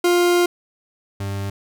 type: tone pair in turn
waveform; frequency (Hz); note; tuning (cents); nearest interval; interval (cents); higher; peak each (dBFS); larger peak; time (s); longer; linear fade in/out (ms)
40% pulse; 351.5 / 99.06; F4 / G2; +11 / +19; octave + minor seventh; 2192; first; -13 / -23; first; 0.04-0.46 / 1.2-1.5; first; 5
effects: none